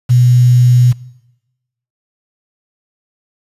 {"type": "tone with quantisation", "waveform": "sine", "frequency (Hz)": 123.47, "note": "B2", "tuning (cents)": 0, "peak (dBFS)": -5, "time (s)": [0.09, 0.93], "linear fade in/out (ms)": 20, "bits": 5, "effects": ["noise-tail reverb RT60 1.0 s tail -21 dB re dry", "resampled to 32000 Hz"]}